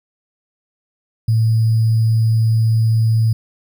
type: tone with sample-and-hold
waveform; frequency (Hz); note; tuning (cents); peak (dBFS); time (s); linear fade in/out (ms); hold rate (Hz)
sine; 111.9; A2; +30; -11; 1.28-3.33; 5; 4900
effects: none